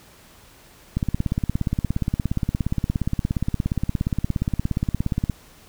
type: click train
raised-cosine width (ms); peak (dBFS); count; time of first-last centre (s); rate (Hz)
5; -9; 75; 0.97-5.297; 17.1
effects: pink hiss -50 dBFS RMS until 5.68 s